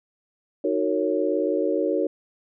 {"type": "chord", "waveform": "sine", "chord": "D# minor seventh", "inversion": "none", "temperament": "equal with one note detuned", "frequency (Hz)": [311.1, 370, 456.8, 554.4], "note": ["D#4", "F#4", "A#4", "C#5"], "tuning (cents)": [0, 0, -35, 0], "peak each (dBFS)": -26, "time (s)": [0.64, 2.07], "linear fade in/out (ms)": 5, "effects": []}